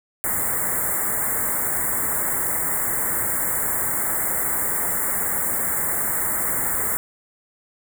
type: band-stop noise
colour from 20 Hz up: white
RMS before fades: -23 dBFS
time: 0.24-6.97 s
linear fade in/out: 0 ms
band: 2100 to 7300 Hz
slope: 96 dB/octave
effects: none